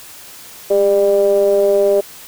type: ring-modulated tone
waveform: triangle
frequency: 98 Hz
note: G2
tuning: in tune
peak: -5 dBFS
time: 0.7-2.01 s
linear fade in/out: 10 ms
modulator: 499 Hz
effects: white hiss -37 dBFS RMS until 2.27 s